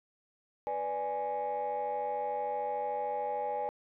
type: chord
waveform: sine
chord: G# diminished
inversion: first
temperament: equal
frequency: 493.9 / 587.3 / 830.6 Hz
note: B4 / D5 / G#5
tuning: 0 / 0 / 0 cents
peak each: -36 / -36 / -32 dBFS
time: 0.67-3.69 s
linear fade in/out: 0 ms
effects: tanh soft clip ceiling -27 dBFS